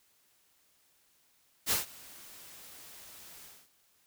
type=noise with ADSR envelope; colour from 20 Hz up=white; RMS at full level=-27 dBFS; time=1.66-3.7 s; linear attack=52 ms; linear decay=140 ms; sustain=-24 dB; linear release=260 ms; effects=white hiss -69 dBFS RMS until 4.06 s